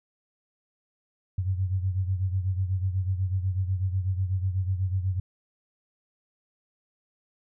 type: beating tone pair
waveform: sine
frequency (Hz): 92.5 / 100.6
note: F#2 / G2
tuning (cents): 0 / +45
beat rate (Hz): 8.1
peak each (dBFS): -25 / -31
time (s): 1.38-5.2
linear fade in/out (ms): 5
effects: none